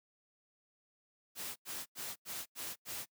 white noise bursts, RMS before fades -42 dBFS, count 6, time 1.35-3.06 s, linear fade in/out 50 ms, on 210 ms, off 90 ms, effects noise-tail reverb RT60 0.1 s tail -25 dB re dry + high-pass 80 Hz 12 dB/octave

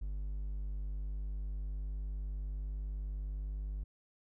triangle tone, 49.93 Hz, G1, 33 cents sharp, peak -34 dBFS, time 0.01-3.84 s, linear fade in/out 10 ms, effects none

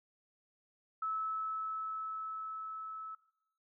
sine tone with level ramp, 1302 Hz, E6, 22 cents flat, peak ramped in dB -33 to -42 dBFS, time 1.02-3.15 s, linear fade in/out 5 ms, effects noise-tail reverb RT60 0.8 s tail -18 dB re dry

